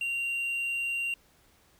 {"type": "tone", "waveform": "triangle", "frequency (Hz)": 2765, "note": "F7", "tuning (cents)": -18, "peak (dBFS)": -27, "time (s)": [0.01, 1.14], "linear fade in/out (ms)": 2, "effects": ["pink hiss -63 dBFS RMS until 1.79 s"]}